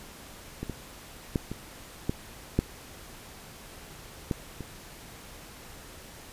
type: clicks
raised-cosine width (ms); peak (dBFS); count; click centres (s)
3; -20 / -20 / -12 / -21 / -13 / -9 / -14 / -23; 8; 0.63 / 0.697 / 1.358 / 1.516 / 2.095 / 2.59 / 4.312 / 4.607
effects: pink hiss -47 dBFS RMS until 6.32 s + resampled to 32000 Hz